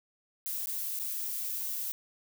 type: noise with dropouts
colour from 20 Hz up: violet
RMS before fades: -35 dBFS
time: 0.46-1.92 s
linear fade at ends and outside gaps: 0 ms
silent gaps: 0.659-0.671 / 0.99-0.997 s
effects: none